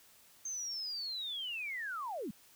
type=linear sweep; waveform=sine; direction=down; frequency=6380 to 170 Hz; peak=-37 dBFS; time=0.45-2.31 s; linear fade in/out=5 ms; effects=white hiss -62 dBFS RMS until 2.55 s